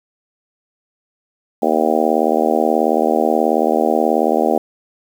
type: harmonic tone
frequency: 78.5 Hz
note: D#2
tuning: 16 cents sharp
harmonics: 3 / 4 / 5 / 6 / 7 / 8 / 9 / 10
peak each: -21 / -21 / -21 / -21 / -21 / -21 / -21 / -21 dBFS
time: 1.62-4.58 s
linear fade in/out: 5 ms
effects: 7-bit